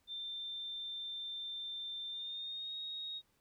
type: tone with pitch glide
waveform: sine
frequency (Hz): 3575 to 3755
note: A7 to A#7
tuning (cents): +27 to +12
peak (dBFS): -40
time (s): 0.07-3.22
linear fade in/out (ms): 50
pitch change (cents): +85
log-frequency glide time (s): 2.08-2.76
effects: pink hiss -75 dBFS RMS until 3.4 s